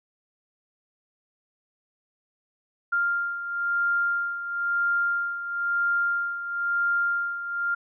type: beating tone pair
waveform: sine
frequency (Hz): 1397 / 1398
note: F6 / F6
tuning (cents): 0 / +1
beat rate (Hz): 1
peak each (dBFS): -24 / -30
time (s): 2.92-7.75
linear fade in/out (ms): 10
effects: none